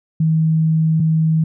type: tone pair in turn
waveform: sine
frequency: 159.5 / 159.5 Hz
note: D#3 / D#3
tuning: +43 / +43 cents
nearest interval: unison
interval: 0 cents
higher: neither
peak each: -12 dBFS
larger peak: neither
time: 0.2-1 / 1-1.44 s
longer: first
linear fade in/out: 5 ms
effects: none